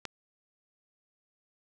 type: click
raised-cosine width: 0.2 ms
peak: -18 dBFS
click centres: 0.053 s
effects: none